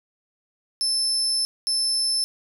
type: tone bursts at uneven times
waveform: 35% pulse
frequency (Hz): 5274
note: E8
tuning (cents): 0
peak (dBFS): -18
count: 2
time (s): 0.81-1.45 / 1.67-2.24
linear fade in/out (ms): 0
effects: none